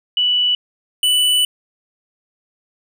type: tone pair in turn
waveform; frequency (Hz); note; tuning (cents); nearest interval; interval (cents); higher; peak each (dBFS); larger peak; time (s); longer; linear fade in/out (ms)
sine / square; 2960 / 2976; F#7 / F#7; 0 / +9; unison; 9; second; -13; neither; 0.17-0.55 / 1.03-1.45; second; 2
effects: none